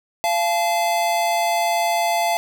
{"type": "tone pair together", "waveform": "square", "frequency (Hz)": [687.3, 866], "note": ["F5", "A5"], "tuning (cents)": [-28, -28], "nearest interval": "major third", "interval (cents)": 400, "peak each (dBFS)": [-20, -23], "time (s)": [0.24, 2.37], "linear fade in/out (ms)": 0, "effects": []}